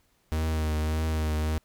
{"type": "tone with vibrato", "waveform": "45% pulse", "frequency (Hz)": 78.1, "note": "D#2", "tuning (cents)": 7, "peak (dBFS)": -25, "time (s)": [0.32, 1.58], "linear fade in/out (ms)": 0, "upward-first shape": "triangle", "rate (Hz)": 1.7, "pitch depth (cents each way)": 33, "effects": ["pink hiss -68 dBFS RMS until 1.64 s"]}